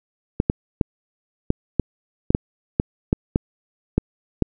clicks, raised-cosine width 3 ms, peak -3 dBFS, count 12, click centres 0.401 / 0.499 / 0.812 / 1.504 / 1.797 / 2.305 / 2.349 / 2.799 / 3.129 / 3.359 / 3.98 / 4.423 s, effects none

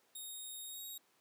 5% pulse tone with pitch glide, 3729 to 3783 Hz, A#7 to A#7, 0 to +25 cents, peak -38 dBFS, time 0.15-0.98 s, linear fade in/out 5 ms, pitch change +25 cents, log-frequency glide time 0.65-0.82 s, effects pink hiss -72 dBFS RMS until 1.2 s + high-pass 300 Hz 12 dB/octave

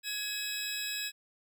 25% pulse tone cluster, 1671 / 2551 / 3878 Hz, G#6 / D#7 / B7, +10 / +43 / -32 cents, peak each -36 / -34 / -34 dBFS, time 0.03-1.12 s, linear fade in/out 50 ms, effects none

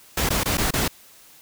pink noise with dropouts, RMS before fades -22 dBFS, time 0.17-0.88 s, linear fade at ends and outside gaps 5 ms, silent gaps 0.291-0.303 / 0.435-0.456 / 0.572-0.58 / 0.708-0.736 s, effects white hiss -50 dBFS RMS until 1.41 s

